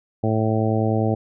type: harmonic tone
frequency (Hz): 110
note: A2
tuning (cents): 0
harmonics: 1 / 2 / 3 / 4 / 5 / 6 / 7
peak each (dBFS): -21 / -24 / -26 / -27 / -28 / -29 / -29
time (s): 0.23-1.15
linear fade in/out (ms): 10
effects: none